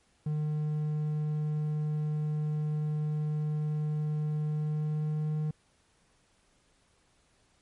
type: tone with pitch glide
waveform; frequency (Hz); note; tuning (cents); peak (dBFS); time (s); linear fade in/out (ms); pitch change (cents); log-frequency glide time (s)
triangle; 151.7 to 153.29; D#3 to D#3; -44 to -25; -26; 0.26-5.51; 5; +19; 4.46-5.38
effects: pink hiss -68 dBFS RMS until 7.61 s + MP3 48 kbps